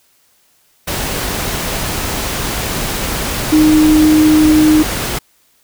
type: tone in noise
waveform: sine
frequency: 308.4 Hz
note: D#4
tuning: 15 cents flat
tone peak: -6 dBFS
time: 3.52-4.83 s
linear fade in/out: 10 ms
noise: pink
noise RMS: -19 dBFS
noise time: 0.87-5.19 s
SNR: +10 dB
effects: white hiss -55 dBFS RMS until 5.63 s